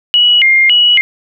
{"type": "tone with vibrato", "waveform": "sine", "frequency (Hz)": 2489, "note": "D#7", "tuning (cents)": 0, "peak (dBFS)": -5, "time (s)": [0.14, 1.01], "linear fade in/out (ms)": 0, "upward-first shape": "square", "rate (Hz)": 1.8, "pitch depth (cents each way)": 280, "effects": []}